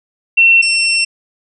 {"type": "tone pair in turn", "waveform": ["sine", "25% pulse"], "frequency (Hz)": [2710, 2710], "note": ["E7", "E7"], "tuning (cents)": [47, 47], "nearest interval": "unison", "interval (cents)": 0, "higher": "neither", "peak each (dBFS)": [-5, -7], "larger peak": "first", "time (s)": [[0.37, 0.62], [0.62, 1.05]], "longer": "second", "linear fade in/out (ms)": 10, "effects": ["resampled to 22050 Hz"]}